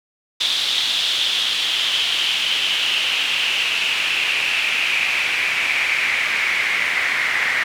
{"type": "noise with band-pass filter sweep", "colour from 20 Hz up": "pink", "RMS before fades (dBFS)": -20, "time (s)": [0.4, 7.64], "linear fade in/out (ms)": 10, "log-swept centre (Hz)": [3600, 2000], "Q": 5.2, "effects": []}